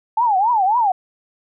sine tone with vibrato, 853 Hz, G#5, 46 cents sharp, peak -13 dBFS, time 0.17-0.92 s, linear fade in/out 5 ms, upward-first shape triangle, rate 3.7 Hz, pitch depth 280 cents each way, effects none

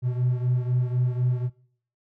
triangle beating tone pair, 123.47 / 127.47 Hz, B2 / C3, 0 / -45 cents, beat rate 4 Hz, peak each -20 / -25 dBFS, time 0.02-1.5 s, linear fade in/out 50 ms, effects noise-tail reverb RT60 0.6 s tail -22 dB re dry + tanh soft clip ceiling -13 dBFS

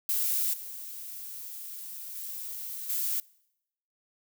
violet noise with level steps, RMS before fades -28 / -41 / -38 / -30 dBFS, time 0.09-3.2 s, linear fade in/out 2 ms, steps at 0.53 / 2.15 / 2.89 s, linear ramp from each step 10 ms, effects noise-tail reverb RT60 0.8 s tail -24 dB re dry

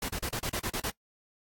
pink noise bursts, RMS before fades -33 dBFS, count 9, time 0.02-0.903 s, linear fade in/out 5 ms, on 67 ms, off 35 ms, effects noise-tail reverb RT60 0.1 s tail -20 dB re dry + AAC 64 kbps

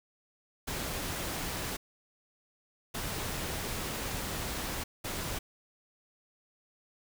pink noise bursts at uneven times, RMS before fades -36 dBFS, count 3, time 0.67-1.77 / 2.94-4.84 / 5.04-5.39 s, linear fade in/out 10 ms, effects none

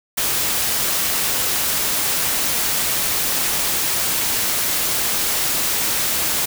white noise, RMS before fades -20 dBFS, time 0.17-6.46 s, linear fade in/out 10 ms, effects none

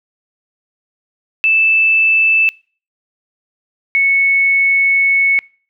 sine tone pair in turn, 2637 / 2208 Hz, E7 / C#7, 0 / -7 cents, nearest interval minor third, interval 307 cents, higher first, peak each -9 dBFS, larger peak neither, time 1.44-2.49 / 3.95-5.39 s, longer second, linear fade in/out 0 ms, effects noise-tail reverb RT60 0.4 s tail -25 dB re dry

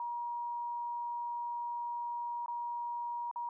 sine tone with dropouts, 952 Hz, A#5, 36 cents sharp, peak -35 dBFS, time 0-3.49 s, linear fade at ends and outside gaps 2 ms, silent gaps 2.461-2.481 / 3.313-3.359 s, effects none

